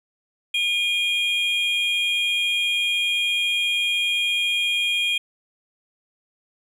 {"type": "tone pair together", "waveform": "triangle", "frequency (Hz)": [2433, 3243], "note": ["D#7", "G#7"], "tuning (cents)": [-39, -42], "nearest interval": "perfect fourth", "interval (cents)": 497, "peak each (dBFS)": -21, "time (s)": [0.54, 5.18], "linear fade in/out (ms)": 5, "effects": []}